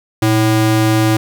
square ring-modulated tone, 220 Hz, A3, in tune, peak -8 dBFS, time 0.22-1.17 s, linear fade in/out 5 ms, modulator 104 Hz, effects 8-bit

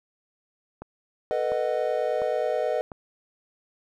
click train, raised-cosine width 1 ms, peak -23 dBFS, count 4, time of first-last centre 0.82-2.918 s, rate 1.43 Hz
triangle chord, B dominant seventh, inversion third, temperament just, 444.5 / 493.9 / 617.4 / 740.8 Hz, A4 / B4 / D#5 / F#5, +18 / 0 / -14 / +2 cents, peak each -29 / -26 / -25 / -30 dBFS, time 1.31-2.81 s, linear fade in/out 0 ms
effects none

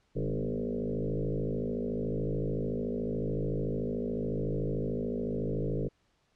sine tone with frequency modulation, 133.8 Hz, C3, 39 cents sharp, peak -29 dBFS, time 0.15-5.89 s, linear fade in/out 20 ms, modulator 53.7 Hz, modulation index 7, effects pink hiss -72 dBFS RMS until 6.35 s + low-pass 6000 Hz 12 dB/octave

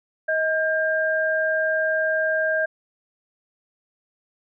sine tone pair together, 632 / 1600 Hz, D#5 / G6, +27 / +35 cents, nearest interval octave + major third, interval 1608 cents, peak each -22 dBFS, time 0.28-2.66 s, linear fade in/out 10 ms, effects none

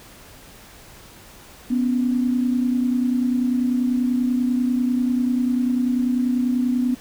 sine tone pair together, 247 / 277.2 Hz, B3 / C#4, 0 / 0 cents, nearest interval major second, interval 200 cents, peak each -18 / -26 dBFS, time 1.7-6.95 s, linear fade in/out 10 ms, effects pink hiss -45 dBFS RMS until 7 s

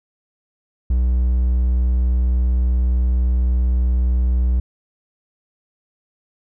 triangle tone, 61.74 Hz, B1, in tune, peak -12 dBFS, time 0.9-4.6 s, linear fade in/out 5 ms, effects none

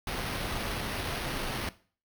pink noise with sample-and-hold, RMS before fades -34 dBFS, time 0.07-1.69 s, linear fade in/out 2 ms, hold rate 7350 Hz, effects noise-tail reverb RT60 0.4 s tail -17 dB re dry

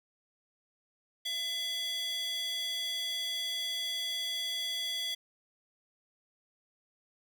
square tone with high-pass filter, 673 Hz, E5, 36 cents sharp, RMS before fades -35 dBFS, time 1.25-5.15 s, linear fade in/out 10 ms, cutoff 3100 Hz, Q 4.6, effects none

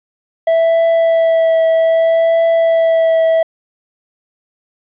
triangle tone with vibrato, 657 Hz, E5, 6 cents flat, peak -7 dBFS, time 0.47-3.43 s, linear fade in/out 5 ms, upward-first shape triangle, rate 0.63 Hz, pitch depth 17 cents each way, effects resampled to 8000 Hz + 8-bit

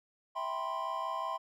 triangle chord, C major seventh, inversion first, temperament just, 654.1 / 784.9 / 981.1 / 1046.5 Hz, E5 / G5 / B5 / C6, -14 / +2 / -12 / 0 cents, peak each -39 / -40 / -39 / -34 dBFS, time 0.35-1.38 s, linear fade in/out 20 ms, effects none

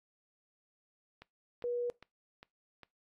click train, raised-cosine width 0.3 ms, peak -34 dBFS, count 5, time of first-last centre 1.22-2.833 s, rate 2.48 Hz
sine tone, 483.3 Hz, B4, 38 cents flat, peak -32 dBFS, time 1.64-1.9 s, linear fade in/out 0 ms
effects noise-tail reverb RT60 0.2 s tail -22 dB re dry + AAC 32 kbps

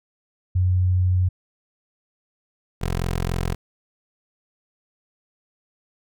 sine / 15% pulse tone pair in turn, 91.3 / 43.51 Hz, F#2 / F1, -23 / -6 cents, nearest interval octave + minor second, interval 1283 cents, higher first, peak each -16 dBFS, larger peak neither, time 0.55-1.29 / 2.81-3.55 s, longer neither, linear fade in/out 10 ms, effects none

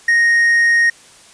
triangle tone, 1864.7 Hz, A#6, in tune, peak -8 dBFS, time 0.08-0.9 s, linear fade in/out 5 ms, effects white hiss -44 dBFS RMS until 1.33 s + resampled to 22050 Hz

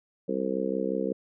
harmonic tone, 65.6 Hz, C2, 5 cents sharp, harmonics 3 / 4 / 5 / 6 / 7 / 8, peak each -33 / -34 / -34 / -35 / -31 / -34 dBFS, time 0.28-1.13 s, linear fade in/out 10 ms, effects none

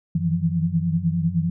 sine tone cluster, 93.2 / 157.8 / 164.2 / 174 Hz, F#2 / D#3 / E3 / F3, +13 / +25 / -6 / -6 cents, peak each -29 / -28 / -22 / -24 dBFS, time 0.15-1.5 s, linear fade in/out 5 ms, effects none

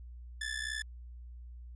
sawtooth ring-modulated tone, 1743 Hz, A6, 17 cents flat, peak -29 dBFS, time 0.41-0.82 s, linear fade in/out 0 ms, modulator 31.6 Hz, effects added 60 Hz sine -45 dBFS peak until 1.75 s + resampled to 24000 Hz

